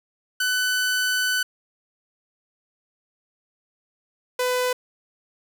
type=tone pair in turn; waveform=sawtooth; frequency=1500 / 500.6 Hz; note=F#6 / B4; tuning=+23 / +23 cents; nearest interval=octave + perfect fifth; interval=1900 cents; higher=first; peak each=-17 dBFS; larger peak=neither; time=0.4-1.43 / 4.39-4.73 s; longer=first; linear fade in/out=5 ms; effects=none